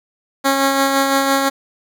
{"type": "tone with tremolo", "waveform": "10% pulse", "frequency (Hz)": 273.1, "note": "C#4", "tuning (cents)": -26, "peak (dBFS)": -4, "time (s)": [0.44, 1.5], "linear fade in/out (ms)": 20, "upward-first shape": "sine", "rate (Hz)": 5.9, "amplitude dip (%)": 35, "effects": []}